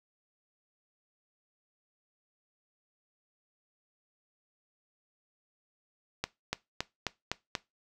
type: accelerating click train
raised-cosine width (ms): 0.2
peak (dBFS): -13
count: 6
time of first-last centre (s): 6.24-7.552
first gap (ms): 290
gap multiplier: 0.95
effects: noise-tail reverb RT60 0.2 s tail -19 dB re dry